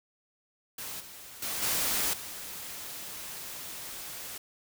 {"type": "noise with level steps", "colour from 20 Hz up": "white", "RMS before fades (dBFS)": [-39, -47, -34, -29, -41], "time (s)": [0.78, 4.38], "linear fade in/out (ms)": 5, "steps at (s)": [1, 1.42, 1.62, 2.13], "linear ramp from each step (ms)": 5, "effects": []}